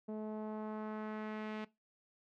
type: tone with low-pass filter sweep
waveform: sawtooth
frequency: 215.1 Hz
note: A3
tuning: 39 cents flat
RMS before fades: -42 dBFS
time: 0.08-1.65 s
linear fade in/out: 10 ms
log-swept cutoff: 580 to 2800 Hz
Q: 1.3
effects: noise-tail reverb RT60 0.2 s tail -19 dB re dry